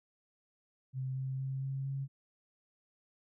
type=tone with pitch steps; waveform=sine; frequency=131 / 132.37 / 133.75 / 135.15 / 136.56 Hz; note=C3 / C3 / C3 / C#3 / C#3; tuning=+2 / +20 / +38 / -44 / -26 cents; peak=-34 dBFS; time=0.93-2.08 s; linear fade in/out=50 ms; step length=230 ms; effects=none